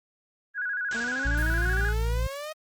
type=tone with vibrato; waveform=sine; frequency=1560 Hz; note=G6; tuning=9 cents flat; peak=-27 dBFS; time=0.54-1.94 s; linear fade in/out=50 ms; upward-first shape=square; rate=13 Hz; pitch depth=92 cents each way
type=noise with exponential decay; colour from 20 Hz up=white; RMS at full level=-32 dBFS; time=0.91-2.43 s; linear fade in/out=2 ms; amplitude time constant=330 ms
type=exponential sweep; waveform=sawtooth; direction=up; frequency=224.2 to 632 Hz; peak=-30 dBFS; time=0.94-2.53 s; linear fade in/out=10 ms
type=harmonic tone; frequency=56.3 Hz; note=A1; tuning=40 cents sharp; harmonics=1 / 2 / 3; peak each=-24 / -34 / -41 dBFS; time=1.25-2.27 s; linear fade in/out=5 ms
effects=Opus 24 kbps

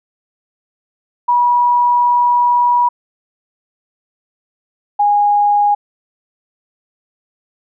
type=tone pair in turn; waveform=sine; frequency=969 / 822.7 Hz; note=B5 / G#5; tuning=-33 / -17 cents; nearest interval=minor third; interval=284 cents; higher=first; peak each=-9 dBFS; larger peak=neither; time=1.28-2.89 / 4.99-5.75 s; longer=first; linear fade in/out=10 ms; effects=none

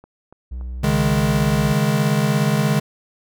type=click train; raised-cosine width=1 ms; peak=-30 dBFS; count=6; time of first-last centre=0.04-1.469 s; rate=3.5 Hz
type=tone with vibrato; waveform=triangle; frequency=62 Hz; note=B1; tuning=7 cents sharp; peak=-24 dBFS; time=0.51-1.73 s; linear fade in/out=10 ms; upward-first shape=triangle; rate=4.5 Hz; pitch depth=8 cents each way
type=chord; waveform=square; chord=C# suspended second; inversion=none; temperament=equal; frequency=138.59 / 155.56 / 207.7 Hz; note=C#3 / D#3 / G#3; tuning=0 / 0 / 0 cents; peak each=-21 dBFS; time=0.83-2.8 s; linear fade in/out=10 ms
effects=none

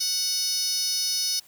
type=tone with high-pass filter; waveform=10% pulse; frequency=740 Hz; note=F#5; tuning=in tune; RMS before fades=-26 dBFS; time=0-1.4 s; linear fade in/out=10 ms; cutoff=5500 Hz; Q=4.4; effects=white hiss -55 dBFS RMS until 1.47 s

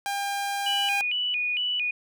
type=tone; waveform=sawtooth; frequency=801 Hz; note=G5; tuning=37 cents sharp; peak=-23 dBFS; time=0.06-1.01 s; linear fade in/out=0 ms
type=tone with vibrato; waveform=sine; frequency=2700 Hz; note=E7; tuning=41 cents sharp; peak=-24 dBFS; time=0.66-1.91 s; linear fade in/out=5 ms; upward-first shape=square; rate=2.2 Hz; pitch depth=160 cents each way
effects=none

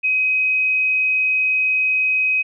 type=tone; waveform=sine; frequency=2526 Hz; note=D#7; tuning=26 cents sharp; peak=-15 dBFS; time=0.03-2.43 s; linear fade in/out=20 ms; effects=none

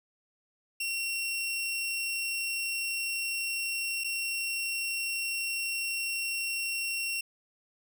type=tone with dropouts; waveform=sawtooth; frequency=2732 Hz; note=F7; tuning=39 cents flat; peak=-27 dBFS; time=0.8-7.21 s; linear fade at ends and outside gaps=5 ms; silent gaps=4.038-4.043 s; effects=none

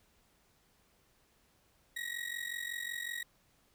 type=ring-modulated tone; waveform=35% pulse; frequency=1900 Hz; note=A#6; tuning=33 cents sharp; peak=-33 dBFS; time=1.96-3.23 s; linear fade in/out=5 ms; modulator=22.7 Hz; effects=pink hiss -70 dBFS RMS until 3.74 s

